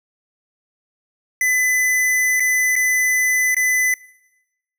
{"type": "tone with dropouts", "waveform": "square", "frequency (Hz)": 2009, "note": "B6", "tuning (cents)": 29, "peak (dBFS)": -16, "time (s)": [1.41, 3.94], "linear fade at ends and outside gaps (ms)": 2, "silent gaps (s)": [[2.398, 2.403], [2.756, 2.762], [3.546, 3.566]], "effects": ["noise-tail reverb RT60 1.0 s tail -22 dB re dry"]}